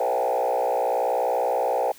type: tone with frequency modulation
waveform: sine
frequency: 653 Hz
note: E5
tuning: 17 cents flat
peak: -19 dBFS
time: 0-1.92 s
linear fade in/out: 5 ms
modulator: 60.7 Hz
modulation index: 3.3
effects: tanh soft clip ceiling -17 dBFS + white hiss -49 dBFS RMS until 1.98 s